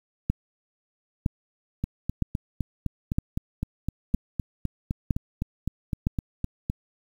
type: two click trains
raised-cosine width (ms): 5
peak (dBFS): -14 / -10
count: 20 / 7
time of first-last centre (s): 1.84-6.699 / 0.3-6.069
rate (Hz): 3.91 / 1.04
effects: 8-bit

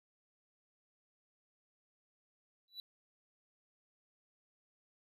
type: tone with exponential growth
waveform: triangle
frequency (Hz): 3951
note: B7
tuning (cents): 0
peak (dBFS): -38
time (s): 2.68-2.8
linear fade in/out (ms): 1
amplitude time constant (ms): 26
effects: none

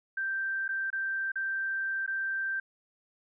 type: tone with dropouts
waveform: sine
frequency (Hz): 1568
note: G6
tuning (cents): 0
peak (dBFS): -29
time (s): 0.17-2.6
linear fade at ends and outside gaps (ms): 5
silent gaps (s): 0.68-0.689 / 0.903-0.928 / 1.319-1.356 / 2.064-2.076
effects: none

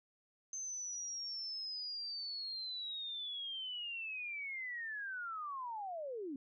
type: linear sweep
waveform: sine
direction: down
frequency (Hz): 6272 to 257.3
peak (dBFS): -40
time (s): 0.53-6.36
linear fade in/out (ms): 2
effects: none

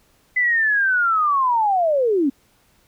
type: linear sweep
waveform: sine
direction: down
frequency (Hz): 2021 to 255.9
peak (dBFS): -15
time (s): 0.36-2.3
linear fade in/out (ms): 10
effects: pink hiss -59 dBFS RMS until 2.87 s

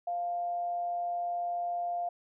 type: tone with amplitude modulation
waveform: sine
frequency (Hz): 698.5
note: F5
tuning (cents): 0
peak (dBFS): -29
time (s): 0.07-2.09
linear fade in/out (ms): 5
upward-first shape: sine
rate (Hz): 175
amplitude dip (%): 25
effects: none

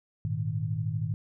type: chord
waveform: sine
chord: Ab suspended second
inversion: none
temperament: equal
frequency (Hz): 103.83 / 116.54 / 155.56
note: Ab2 / Bb2 / Eb3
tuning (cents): 0 / 0 / 0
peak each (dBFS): -32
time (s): 0.25-1.14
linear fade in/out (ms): 0
effects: none

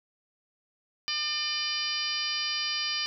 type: harmonic tone with a mistuned harmonic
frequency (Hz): 600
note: D5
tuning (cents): +37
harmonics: 2 / 3 / 4 / 5 / 6 / 7 / 8 / 9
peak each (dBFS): -41 / -39 / -36 / -34 / -41 / -39 / -32 / -38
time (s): 1.08-3.06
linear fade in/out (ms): 0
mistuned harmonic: 9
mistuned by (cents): +57
effects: none

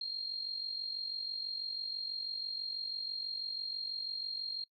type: tone with amplitude modulation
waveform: sine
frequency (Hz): 4218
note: C8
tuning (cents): +13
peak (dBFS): -33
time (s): 0.01-4.64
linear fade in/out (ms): 5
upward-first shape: sine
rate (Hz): 46.1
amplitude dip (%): 60
effects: noise-tail reverb RT60 0.1 s tail -23 dB re dry

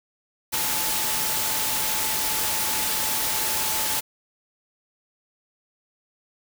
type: tone in noise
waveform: sine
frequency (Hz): 871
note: A5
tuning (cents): -18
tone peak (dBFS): -35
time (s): 0.52-4.01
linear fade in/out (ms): 20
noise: white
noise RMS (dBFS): -25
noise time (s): 0.52-4.01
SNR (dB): -13
effects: none

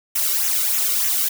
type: noise with flanger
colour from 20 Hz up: blue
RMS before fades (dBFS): -20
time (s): 0.15-1.29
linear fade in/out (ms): 10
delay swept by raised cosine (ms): 0.21 to 1.21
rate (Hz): 3.3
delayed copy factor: -0.65
effects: none

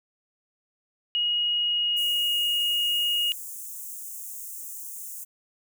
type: tone with pitch glide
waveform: sine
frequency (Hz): 2887 to 2869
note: F#7 to F7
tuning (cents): -43 to +46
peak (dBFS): -22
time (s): 1.15-3.32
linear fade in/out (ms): 0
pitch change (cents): -11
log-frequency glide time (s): 1.58-2.39
type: high-pass noise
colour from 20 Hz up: white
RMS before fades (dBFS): -38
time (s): 1.96-5.25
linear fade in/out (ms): 20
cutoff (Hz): 6600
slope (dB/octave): 48
effects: none

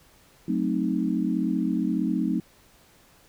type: chord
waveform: sine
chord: F# diminished seventh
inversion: none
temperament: equal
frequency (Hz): 185 / 220 / 261.6 / 311.1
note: F#3 / A3 / C4 / Eb4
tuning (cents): 0 / 0 / 0 / 0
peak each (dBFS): -28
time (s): 0.48-2.4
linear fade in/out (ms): 5
effects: pink hiss -57 dBFS RMS until 3.28 s

